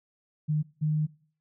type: tone pair in turn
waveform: sine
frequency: 152.3 / 153.27 Hz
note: D#3 / D#3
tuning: -37 / -26 cents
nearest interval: unison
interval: 11 cents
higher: second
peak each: -23 dBFS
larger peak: neither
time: 0.48-0.63 / 0.81-1.07 s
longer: second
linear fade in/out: 20 ms
effects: noise-tail reverb RT60 0.5 s tail -22 dB re dry